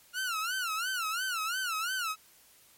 sawtooth tone with vibrato, 1400 Hz, F6, 4 cents sharp, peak -27 dBFS, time 0.13-2.16 s, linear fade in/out 50 ms, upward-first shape sine, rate 2.9 Hz, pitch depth 170 cents each way, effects white hiss -60 dBFS RMS until 2.77 s + MP3 64 kbps

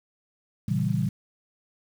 sine chord, A# diminished seventh, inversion none, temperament equal with one note detuned, 116.54 / 138.59 / 164.81 / 195.32 Hz, A#2 / C#3 / E3 / G3, 0 / 0 / 0 / -6 cents, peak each -28 dBFS, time 0.68-1.09 s, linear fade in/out 5 ms, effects 8-bit

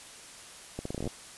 accelerating click train, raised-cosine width 2 ms, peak -21 dBFS, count 11, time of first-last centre 0.79-1.076 s, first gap 64 ms, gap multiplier 0.8, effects white hiss -48 dBFS RMS until 1.37 s + resampled to 24000 Hz

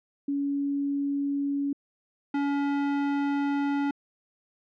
sine / square tone pair in turn, 281.8 / 283 Hz, C#4 / C#4, +29 / +36 cents, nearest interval unison, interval 7 cents, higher second, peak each -25 dBFS, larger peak neither, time 0.28-1.73 / 2.34-3.91 s, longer second, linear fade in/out 5 ms, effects low-pass 2000 Hz 12 dB/octave

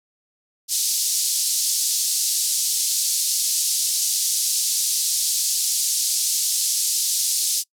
pink band-pass noise, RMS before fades -22 dBFS, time 0.68-7.64 s, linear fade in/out 50 ms, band 4700 to 12000 Hz, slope 24 dB/octave, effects noise-tail reverb RT60 0.1 s tail -24 dB re dry

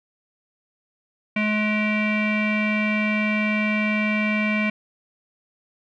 square tone with low-pass filter, 212.2 Hz, G#3, 38 cents sharp, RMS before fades -22 dBFS, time 1.36-4.7 s, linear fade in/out 5 ms, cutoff 2400 Hz, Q 8.6, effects none

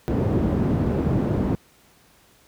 white low-pass noise, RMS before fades -21 dBFS, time 0.08-1.55 s, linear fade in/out 0 ms, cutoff 250 Hz, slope 12 dB/octave, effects pink hiss -56 dBFS RMS until 2.47 s + high-pass 60 Hz 12 dB/octave

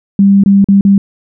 sine tone with dropouts, 197.9 Hz, G3, 17 cents sharp, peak -3 dBFS, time 0.19-0.98 s, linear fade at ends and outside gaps 2 ms, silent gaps 0.437-0.46 / 0.644-0.686 / 0.81-0.85 s, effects none

